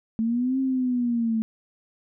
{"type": "linear two-way sweep", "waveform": "sine", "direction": "up then down", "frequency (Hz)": [220, 267.5, 220], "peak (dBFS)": -21, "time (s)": [0.19, 1.42], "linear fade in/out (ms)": 0, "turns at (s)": 0.59, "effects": []}